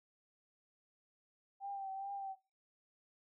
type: tone with vibrato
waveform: sine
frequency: 784 Hz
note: G5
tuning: in tune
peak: -40 dBFS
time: 1.6-2.36 s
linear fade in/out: 50 ms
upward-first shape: triangle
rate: 2.4 Hz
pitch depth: 41 cents each way
effects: noise-tail reverb RT60 0.3 s tail -19 dB re dry